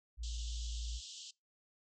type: tone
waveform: sine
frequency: 57.3 Hz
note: A#1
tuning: 29 cents flat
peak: -38 dBFS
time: 0.17-1.01 s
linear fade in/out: 50 ms
type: band-pass noise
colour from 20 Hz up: pink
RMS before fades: -50 dBFS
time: 0.23-1.31 s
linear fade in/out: 5 ms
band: 2900 to 7700 Hz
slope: 96 dB/octave
effects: noise-tail reverb RT60 0.2 s tail -23 dB re dry